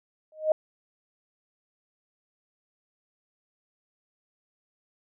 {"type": "tone with exponential growth", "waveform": "sine", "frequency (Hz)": 622.3, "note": "D#5", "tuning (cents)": 0, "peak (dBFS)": -15, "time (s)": [0.32, 0.52], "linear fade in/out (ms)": 2, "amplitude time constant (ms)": 42, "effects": []}